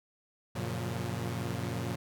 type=chord; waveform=sawtooth; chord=Gb major seventh; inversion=none; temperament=equal with one note detuned; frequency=92.5 / 116.54 / 138.59 / 177.26 Hz; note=Gb2 / Bb2 / Db3 / F3; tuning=0 / 0 / 0 / +26 cents; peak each=-36 / -32 / -36 / -36 dBFS; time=0.55-1.96 s; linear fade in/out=10 ms; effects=none